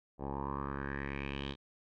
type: tone with low-pass filter sweep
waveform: 10% pulse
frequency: 69.3 Hz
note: C#2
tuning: in tune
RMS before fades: -39 dBFS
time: 0.18-1.56 s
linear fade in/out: 50 ms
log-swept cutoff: 710 to 3600 Hz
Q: 5
effects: none